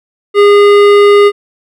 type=tone with hard clipping; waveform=sine; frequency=408.4 Hz; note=G#4; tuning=29 cents flat; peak=-4 dBFS; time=0.34-1.32 s; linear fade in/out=50 ms; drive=14 dB; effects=none